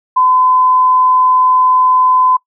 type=tone; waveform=sine; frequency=1017 Hz; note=C6; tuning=50 cents flat; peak=-7 dBFS; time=0.16-2.37 s; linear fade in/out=10 ms; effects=noise-tail reverb RT60 0.1 s tail -22 dB re dry